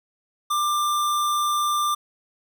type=tone; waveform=square; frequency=1188 Hz; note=D6; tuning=20 cents sharp; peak=-21 dBFS; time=0.5-1.95 s; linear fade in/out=10 ms; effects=none